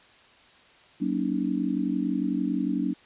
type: chord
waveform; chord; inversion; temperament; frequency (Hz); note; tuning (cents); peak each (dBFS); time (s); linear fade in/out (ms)
sine; D# minor seventh; first; just; 186.68 / 233.3 / 280 / 311.1; F#3 / A#3 / C#4 / D#4; +16 / +2 / +18 / 0; -30 / -30 / -28 / -31; 1-2.94; 20
effects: white hiss -55 dBFS RMS until 3.05 s + resampled to 8000 Hz